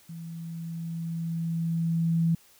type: tone with level ramp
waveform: sine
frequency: 165.8 Hz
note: E3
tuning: 10 cents sharp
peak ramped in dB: -37 to -20 dBFS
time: 0.09-2.35 s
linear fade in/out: 5 ms
effects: white hiss -58 dBFS RMS until 2.59 s